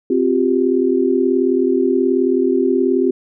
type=chord; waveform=sine; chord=C suspended fourth; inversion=none; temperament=equal with one note detuned; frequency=261.6 / 353.3 / 392 Hz; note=C4 / F4 / G4; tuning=0 / +20 / 0 cents; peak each=-17 dBFS; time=0.1-3.11 s; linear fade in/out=5 ms; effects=none